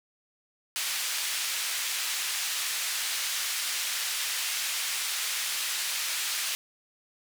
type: band-pass noise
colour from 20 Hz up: pink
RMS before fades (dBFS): -31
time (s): 0.76-6.55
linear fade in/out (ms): 0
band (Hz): 2200 to 13000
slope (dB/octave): 12
effects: none